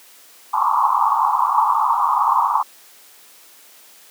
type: band-pass noise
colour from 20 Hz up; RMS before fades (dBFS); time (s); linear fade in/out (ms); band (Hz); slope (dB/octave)
pink; -17; 0.53-2.63; 10; 830 to 1200; 96
effects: white hiss -47 dBFS RMS until 4.1 s + high-pass 300 Hz 12 dB/octave